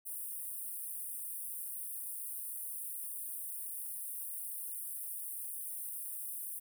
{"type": "high-pass noise", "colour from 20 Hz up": "pink", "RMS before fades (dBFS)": -42, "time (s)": [0.05, 6.6], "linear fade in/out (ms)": 20, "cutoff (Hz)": 8900, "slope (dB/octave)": 96, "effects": []}